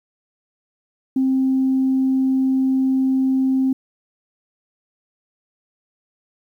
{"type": "tone", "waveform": "sine", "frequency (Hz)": 263.6, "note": "C4", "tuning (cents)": 13, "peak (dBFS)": -14, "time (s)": [1.16, 3.73], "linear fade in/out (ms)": 5, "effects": ["tanh soft clip ceiling -10 dBFS", "9-bit"]}